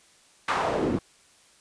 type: noise with band-pass filter sweep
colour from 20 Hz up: pink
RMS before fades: -26 dBFS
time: 0.48-0.99 s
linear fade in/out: 5 ms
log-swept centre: 1400 to 210 Hz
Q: 1.7
effects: white hiss -58 dBFS RMS until 1.6 s + resampled to 22050 Hz